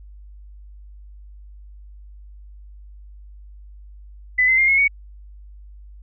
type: tone with pitch steps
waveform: sine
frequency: 2004 / 2059 / 2116 / 2174 / 2234 Hz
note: B6 / C7 / C7 / C#7 / C#7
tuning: +25 / -28 / +19 / -34 / +13 cents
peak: -13 dBFS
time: 4.38-4.88 s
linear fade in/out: 10 ms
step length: 100 ms
effects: added 50 Hz sine -39 dBFS peak until 6.02 s